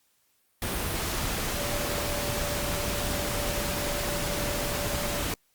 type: tone in noise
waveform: sine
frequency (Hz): 581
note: D5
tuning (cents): -19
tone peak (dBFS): -35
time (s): 1.56-5.23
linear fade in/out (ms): 2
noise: pink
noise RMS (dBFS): -30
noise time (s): 0.62-5.34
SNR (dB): -8
effects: white hiss -69 dBFS RMS until 5.54 s + Opus 48 kbps